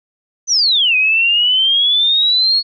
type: exponential two-way sweep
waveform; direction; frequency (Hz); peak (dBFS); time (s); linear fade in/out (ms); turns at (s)
sine; down then up; 6210 to 2489 to 4373; -10; 0.47-2.63; 50; 0.96
effects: none